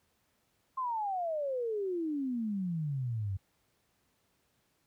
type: exponential sweep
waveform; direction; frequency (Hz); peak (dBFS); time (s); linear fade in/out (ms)
sine; down; 1071 to 92.5; -31; 0.77-3.37; 10
effects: pink hiss -74 dBFS RMS until 4.86 s + high-pass 60 Hz 12 dB/octave